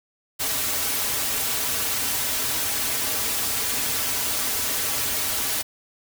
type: noise with comb filter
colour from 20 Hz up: white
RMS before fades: -25 dBFS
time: 0.39-5.63 s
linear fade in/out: 20 ms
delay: 5.6 ms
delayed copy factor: -0.7
effects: none